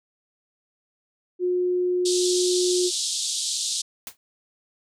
sine tone, 360.1 Hz, F#4, 47 cents flat, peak -20 dBFS, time 1.39-2.91 s, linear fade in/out 50 ms
pink band-pass noise, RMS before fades -27 dBFS, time 2.05-3.82 s, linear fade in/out 10 ms, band 3500 to 9200 Hz, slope 48 dB/octave
white noise with exponential decay, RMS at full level -31 dBFS, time 4.07-4.17 s, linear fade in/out 1 ms, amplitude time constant 20 ms
effects none

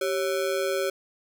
square ring-modulated tone, 470 Hz, A#4, 14 cents sharp, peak -22 dBFS, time 0.01-0.9 s, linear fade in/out 5 ms, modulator 80.9 Hz, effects none

